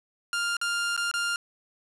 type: tone with dropouts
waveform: sawtooth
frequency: 1400 Hz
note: F6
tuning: 4 cents sharp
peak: -22 dBFS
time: 0.33-1.36 s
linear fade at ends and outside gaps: 1 ms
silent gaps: 0.568-0.614 / 0.965-0.976 / 1.114-1.139 s
effects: resampled to 24000 Hz + 8-bit